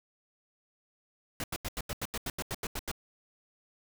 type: noise bursts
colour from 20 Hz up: pink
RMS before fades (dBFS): -35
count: 13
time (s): 1.4-2.915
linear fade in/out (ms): 2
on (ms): 39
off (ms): 84
effects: none